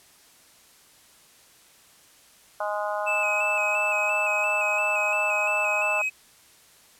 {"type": "harmonic tone", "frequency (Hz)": 207.7, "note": "G#3", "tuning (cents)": 0, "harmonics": [3, 4, 5, 6, 7], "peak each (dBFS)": [-29, -31, -33, -35, -36], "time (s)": [2.6, 6.02], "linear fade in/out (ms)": 5}
{"type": "tone with vibrato", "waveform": "triangle", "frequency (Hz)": 2585, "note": "E7", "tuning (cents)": -34, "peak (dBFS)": -22, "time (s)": [3.06, 6.1], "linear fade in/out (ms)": 20, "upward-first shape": "square", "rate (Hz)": 2.9, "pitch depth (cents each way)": 31}
{"effects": ["white hiss -55 dBFS RMS until 6.99 s", "low-pass 12000 Hz 12 dB/octave"]}